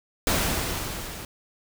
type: noise with level ramp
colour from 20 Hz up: pink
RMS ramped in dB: -22 to -38 dBFS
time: 0.27-1.25 s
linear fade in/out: 2 ms
effects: none